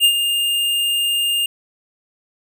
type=tone with ADSR envelope; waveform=square; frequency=2816 Hz; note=F7; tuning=14 cents sharp; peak=-9 dBFS; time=0-1.46 s; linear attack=45 ms; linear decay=76 ms; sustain=-8 dB; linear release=3 ms; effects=none